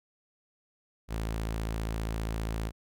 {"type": "tone", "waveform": "sawtooth", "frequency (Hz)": 55, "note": "A1", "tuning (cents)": 0, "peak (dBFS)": -27, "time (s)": [1.08, 2.72], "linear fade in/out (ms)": 50, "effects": []}